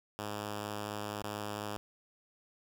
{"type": "tone with dropouts", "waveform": "5% pulse", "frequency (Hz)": 104.3, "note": "G#2", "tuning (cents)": 8, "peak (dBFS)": -26, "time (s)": [0.19, 1.77], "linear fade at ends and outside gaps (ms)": 0, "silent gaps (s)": [1.223, 1.241], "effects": []}